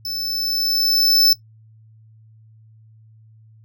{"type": "tone with level ramp", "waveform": "square", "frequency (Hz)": 5274, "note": "E8", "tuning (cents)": 0, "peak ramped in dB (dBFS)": [-25, -11], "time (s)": [0.05, 1.33], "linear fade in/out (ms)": 2, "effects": ["noise-tail reverb RT60 0.1 s tail -17 dB re dry", "added 110 Hz sine -46 dBFS peak until 3.64 s"]}